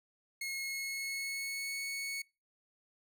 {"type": "tone with pitch glide", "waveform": "sawtooth", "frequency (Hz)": [2166, 2213], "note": ["C#7", "C#7"], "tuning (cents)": [-41, -3], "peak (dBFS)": -33, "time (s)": [0.41, 2.22], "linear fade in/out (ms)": 5, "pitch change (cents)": 38, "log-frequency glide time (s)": [0.53, 1.79], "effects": ["noise-tail reverb RT60 0.3 s tail -25 dB re dry"]}